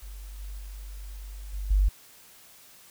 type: tone with level steps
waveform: sine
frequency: 49 Hz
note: G1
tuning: in tune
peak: -38 / -35 / -37 / -30 / -18 dBFS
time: 0.02-1.89 s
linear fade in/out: 10 ms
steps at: 0.39 / 0.58 / 1.53 / 1.7 s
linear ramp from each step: 10 ms
effects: white hiss -53 dBFS RMS until 2.9 s